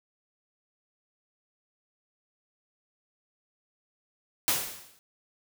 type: noise with exponential decay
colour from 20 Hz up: white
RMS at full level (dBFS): -23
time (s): 4.48-4.99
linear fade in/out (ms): 0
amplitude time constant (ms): 110
effects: none